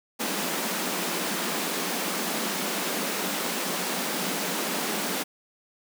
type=high-pass noise; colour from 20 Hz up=pink; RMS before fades=-29 dBFS; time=0.19-5.24 s; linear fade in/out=20 ms; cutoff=170 Hz; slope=96 dB/octave; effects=none